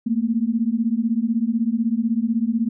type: beating tone pair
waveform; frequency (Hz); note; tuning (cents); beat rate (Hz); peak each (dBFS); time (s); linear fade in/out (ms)
sine; 220.9 / 236.9; A3 / A#3; +7 / +28; 16; -21; 0.06-2.69; 10
effects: none